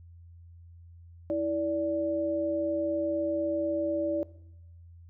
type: tone pair together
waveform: sine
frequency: 326.2 / 582 Hz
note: E4 / D5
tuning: -18 / -16 cents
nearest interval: minor seventh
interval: 1002 cents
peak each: -30 / -28 dBFS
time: 1.3-4.23 s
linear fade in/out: 0 ms
effects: noise-tail reverb RT60 0.8 s tail -19 dB re dry + added 85 Hz sine -48 dBFS peak until 5.09 s